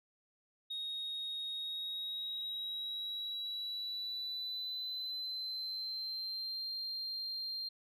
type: tone with pitch glide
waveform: sine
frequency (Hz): 3748 to 4183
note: A#7 to C8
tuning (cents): +9 to -1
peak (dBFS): -36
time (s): 0.7-7.69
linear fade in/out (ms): 10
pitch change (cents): +190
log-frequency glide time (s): 1.52-6.69
effects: tanh soft clip ceiling -35 dBFS